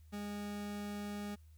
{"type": "tone", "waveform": "40% pulse", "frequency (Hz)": 205.5, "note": "G#3", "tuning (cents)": -18, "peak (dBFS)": -39, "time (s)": [0.12, 1.36], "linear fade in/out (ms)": 20, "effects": ["added 78 Hz sine -56 dBFS peak until 1.57 s", "white hiss -75 dBFS RMS until 1.57 s"]}